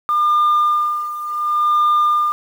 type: tone with tremolo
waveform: sine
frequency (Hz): 1204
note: D6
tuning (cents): +43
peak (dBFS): -9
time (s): 0.09-2.32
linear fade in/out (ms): 0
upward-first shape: sine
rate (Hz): 0.69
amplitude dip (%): 80
effects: tanh soft clip ceiling -10 dBFS + 7-bit